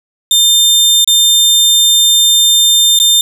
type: tone with dropouts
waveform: sawtooth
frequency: 3600 Hz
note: A7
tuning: 39 cents sharp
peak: -3 dBFS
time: 0.31-3.21 s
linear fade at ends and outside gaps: 2 ms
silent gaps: 1.045-1.075 / 2.989-2.999 s
effects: none